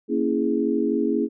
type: chord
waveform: sine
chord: A# half-diminished seventh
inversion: none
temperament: equal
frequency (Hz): 233.1 / 277.2 / 329.6 / 415.3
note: A#3 / C#4 / E4 / G#4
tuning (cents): 0 / 0 / 0 / 0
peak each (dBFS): -25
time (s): 0.08-1.29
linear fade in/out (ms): 50
effects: none